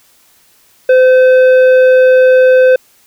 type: tone with tanh clipping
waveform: triangle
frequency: 513 Hz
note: C5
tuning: 34 cents flat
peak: -5 dBFS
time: 0.89-2.76 s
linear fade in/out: 5 ms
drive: 13 dB
effects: white hiss -49 dBFS RMS until 3.06 s